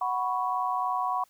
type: chord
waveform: sine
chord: F# suspended fourth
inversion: none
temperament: just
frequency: 740 / 986.7 / 1110 Hz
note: F#5 / B5 / C#6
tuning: 0 / -2 / +2 cents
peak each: -30 dBFS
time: 0.01-1.24 s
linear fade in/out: 5 ms
effects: white hiss -64 dBFS RMS until 1.29 s